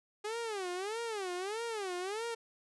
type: tone with vibrato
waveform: sawtooth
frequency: 407.9 Hz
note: G#4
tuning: 31 cents flat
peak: -32 dBFS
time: 0.24-2.35 s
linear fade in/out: 10 ms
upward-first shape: sine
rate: 1.6 Hz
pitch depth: 240 cents each way
effects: resampled to 24000 Hz